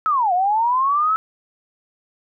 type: linear two-way sweep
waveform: sine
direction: down then up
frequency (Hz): 1318.5 to 699 to 1318.5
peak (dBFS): -15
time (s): 0.06-1.16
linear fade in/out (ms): 0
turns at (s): 0.33
effects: none